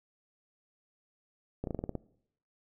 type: slowing click train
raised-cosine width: 2 ms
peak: -21 dBFS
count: 8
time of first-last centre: 1.64-1.953 s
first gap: 32 ms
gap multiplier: 1.11
effects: noise-tail reverb RT60 0.7 s tail -21 dB re dry